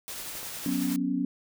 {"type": "noise with tremolo", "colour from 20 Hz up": "white", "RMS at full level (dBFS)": -37, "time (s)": [0.08, 0.96], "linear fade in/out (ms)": 0, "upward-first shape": "sine", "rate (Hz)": 11, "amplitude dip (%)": 25}
{"type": "clicks", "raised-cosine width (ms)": 1, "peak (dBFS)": -31, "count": 3, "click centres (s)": [0.353, 0.43, 0.687]}
{"type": "chord", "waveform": "sine", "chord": "F# suspended fourth", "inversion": "none", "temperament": "just", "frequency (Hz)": [185, 246.7, 277.5], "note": ["F#3", "B3", "C#4"], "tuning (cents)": [0, -2, 2], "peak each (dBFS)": [-32, -30, -28], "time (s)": [0.66, 1.25], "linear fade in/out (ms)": 2}
{"effects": []}